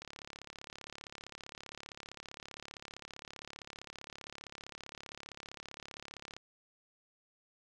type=click train; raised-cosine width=0.2 ms; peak=-28 dBFS; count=225; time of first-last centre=0.02-6.366 s; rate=35.3 Hz; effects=none